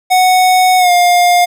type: tone with pitch glide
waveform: square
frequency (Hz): 739 to 707.7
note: F#5 to F5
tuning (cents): -2 to +23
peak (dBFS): -7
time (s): 0.1-1.46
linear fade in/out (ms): 20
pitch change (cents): -75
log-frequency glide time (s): 0.78-0.91
effects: none